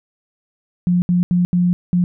sine tone bursts at uneven times, 177.3 Hz, F3, 26 cents sharp, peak -12 dBFS, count 5, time 0.87-1.02 / 1.09-1.23 / 1.31-1.45 / 1.53-1.73 / 1.93-2.04 s, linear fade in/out 0 ms, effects none

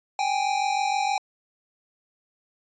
square tone pair together, 780 / 826.4 Hz, G5 / G#5, -9 / -9 cents, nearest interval minor second, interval 100 cents, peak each -26 dBFS, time 0.19-1.18 s, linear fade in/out 2 ms, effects resampled to 16000 Hz

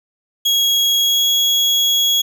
35% pulse tone with pitch glide, 3311 to 3330 Hz, G#7 to G#7, -6 to +4 cents, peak -11 dBFS, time 0.45-2.22 s, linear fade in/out 10 ms, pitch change +10 cents, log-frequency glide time 1.01-1.26 s, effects none

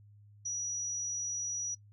sine tone, 5830 Hz, F#8, 26 cents flat, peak -33 dBFS, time 0.45-1.75 s, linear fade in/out 10 ms, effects noise-tail reverb RT60 0.1 s tail -23 dB re dry + added 103 Hz sine -55 dBFS peak until 1.92 s

